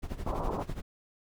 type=noise with tremolo; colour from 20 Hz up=brown; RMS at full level=-33 dBFS; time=0.02-0.82 s; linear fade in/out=20 ms; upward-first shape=sine; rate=12 Hz; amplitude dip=80%
type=click train; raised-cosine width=2 ms; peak=-25 dBFS; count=5; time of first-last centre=0.12-0.697 s; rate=6.93 Hz
type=low-pass noise; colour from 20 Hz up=white; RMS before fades=-35 dBFS; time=0.26-0.63 s; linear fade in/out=5 ms; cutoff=1100 Hz; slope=48 dB/octave
effects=none

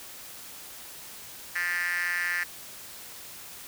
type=tone with high-pass filter; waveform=5% pulse; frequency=175.8 Hz; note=F3; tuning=12 cents sharp; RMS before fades=-29 dBFS; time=1.55-2.44 s; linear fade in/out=10 ms; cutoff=1800 Hz; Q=7.5; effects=white hiss -44 dBFS RMS until 3.67 s

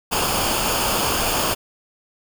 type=noise with comb filter; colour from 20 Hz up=pink; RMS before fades=-21 dBFS; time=0.11-1.55 s; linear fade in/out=20 ms; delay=0.51 ms; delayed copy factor=-0.6; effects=none

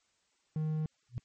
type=tone; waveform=triangle; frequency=155.56 Hz; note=D#3; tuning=in tune; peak=-28 dBFS; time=0.56-0.86 s; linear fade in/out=2 ms
type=tone with exponential growth; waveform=sine; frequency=121.8 Hz; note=B2; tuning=24 cents flat; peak=-29 dBFS; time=1.09-1.18 s; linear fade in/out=0 ms; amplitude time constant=19 ms
effects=white hiss -74 dBFS RMS until 1.24 s + MP3 32 kbps

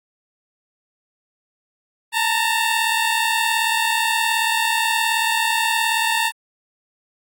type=tone pair together; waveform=15% pulse; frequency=885 / 923.7 Hz; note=A5 / A#5; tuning=+10 / -16 cents; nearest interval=minor second; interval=74 cents; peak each=-14 dBFS; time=2.12-6.32 s; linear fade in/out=50 ms; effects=AAC 64 kbps

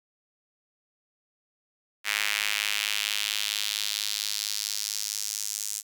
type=tone with high-pass filter sweep; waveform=sawtooth; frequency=104.4 Hz; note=G#2; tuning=10 cents sharp; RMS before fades=-30 dBFS; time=2.04-5.83 s; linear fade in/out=50 ms; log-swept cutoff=2100 to 6900 Hz; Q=1.9; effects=none

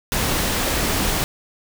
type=noise; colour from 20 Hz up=pink; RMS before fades=-21 dBFS; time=0.12-1.24 s; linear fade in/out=0 ms; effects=none

